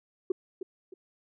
sine tone with echo, 373.3 Hz, F#4, 15 cents sharp, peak -22 dBFS, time 0.3-0.32 s, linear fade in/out 5 ms, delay 310 ms, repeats 2, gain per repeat -10 dB, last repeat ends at 0.94 s, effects tanh soft clip ceiling -18 dBFS

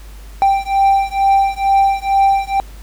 triangle beating tone pair, 784 / 786.2 Hz, G5 / G5, 0 / +5 cents, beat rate 2.2 Hz, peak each -12 dBFS, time 0.42-2.6 s, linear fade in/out 0 ms, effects added 50 Hz sine -32 dBFS peak until 2.82 s + pink hiss -44 dBFS RMS until 2.82 s

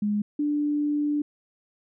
sine tone pair in turn, 207.7 / 294.4 Hz, G#3 / D4, 0 / +4 cents, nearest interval tritone, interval 604 cents, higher second, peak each -22 dBFS, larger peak neither, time 0.02-0.22 / 0.39-1.22 s, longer second, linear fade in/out 5 ms, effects none

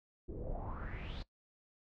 brown noise with low-pass filter sweep, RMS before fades -42 dBFS, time 0.28-1.23 s, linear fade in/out 10 ms, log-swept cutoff 330 to 4400 Hz, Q 5.7, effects noise-tail reverb RT60 0.1 s tail -19 dB re dry

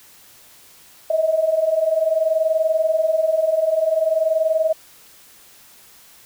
sine tone pair together, 622.3 / 642.8 Hz, D#5 / E5, 0 / -44 cents, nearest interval minor second, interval 56 cents, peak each -21 / -17 dBFS, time 1.1-4.73 s, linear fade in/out 5 ms, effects white hiss -48 dBFS RMS until 6.25 s

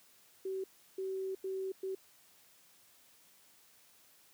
sine tone bursts at uneven times, 381.7 Hz, G4, 46 cents flat, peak -35 dBFS, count 4, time 0.45-0.64 / 0.98-1.35 / 1.44-1.72 / 1.83-1.95 s, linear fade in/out 5 ms, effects white hiss -64 dBFS RMS until 4.33 s + high-pass 80 Hz 12 dB/octave

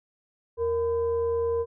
sine tone with frequency modulation, 464.9 Hz, A#4, 5 cents flat, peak -23 dBFS, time 0.57-1.66 s, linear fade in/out 50 ms, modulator 546 Hz, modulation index 0.38, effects none

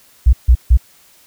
sine tone bursts, 60.8 Hz, B1, 26 cents flat, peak -4 dBFS, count 3, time 0.26-0.773 s, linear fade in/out 10 ms, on 71 ms, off 150 ms, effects white hiss -49 dBFS RMS until 1.26 s

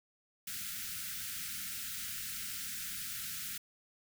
white band-stop noise, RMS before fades -41 dBFS, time 0.47-3.58 s, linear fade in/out 5 ms, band 250 to 1300 Hz, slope 96 dB/octave, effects none

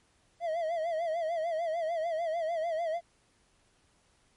triangle tone with vibrato, 658 Hz, E5, 3 cents flat, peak -27 dBFS, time 0.4-3.01 s, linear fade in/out 50 ms, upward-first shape sine, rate 6.7 Hz, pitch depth 95 cents each way, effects pink hiss -68 dBFS RMS until 4.36 s + MP3 48 kbps

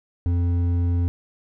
sine tone with hard clipping, 87.1 Hz, F2, 4 cents flat, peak -20 dBFS, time 0.26-1.08 s, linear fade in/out 0 ms, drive 7 dB, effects none

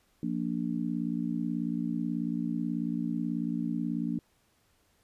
sine chord, Bb major, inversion second, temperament just, 174.81 / 233.1 / 291.4 Hz, F3 / Bb3 / D4, +2 / 0 / -13 cents, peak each -34 / -32 / -34 dBFS, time 0.23-4.19 s, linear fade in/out 2 ms, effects pink hiss -69 dBFS RMS until 5.03 s + resampled to 32000 Hz

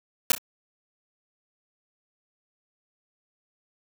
white noise with echo, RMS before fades -18 dBFS, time 0.3-0.32 s, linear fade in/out 2 ms, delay 31 ms, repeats 2, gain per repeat -10 dB, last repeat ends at 0.382 s, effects none

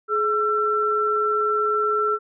sine tone pair together, 423.3 / 1344 Hz, G#4 / E6, +33 / +33 cents, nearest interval octave + minor sixth, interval 2000 cents, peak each -23 / -20 dBFS, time 0.08-2.19 s, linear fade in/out 50 ms, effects none

